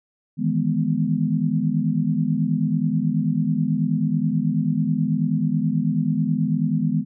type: chord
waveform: sine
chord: E major seventh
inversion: third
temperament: equal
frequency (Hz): 155.56 / 164.81 / 207.7 / 246.9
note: D#3 / E3 / G#3 / B3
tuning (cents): 0 / 0 / 0 / 0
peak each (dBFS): -24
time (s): 0.37-7.05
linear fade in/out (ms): 50
effects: none